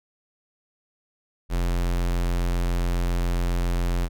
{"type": "tone", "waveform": "square", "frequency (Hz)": 43.65, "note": "F1", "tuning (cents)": 0, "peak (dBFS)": -22, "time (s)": [1.49, 4.09], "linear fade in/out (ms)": 50, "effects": []}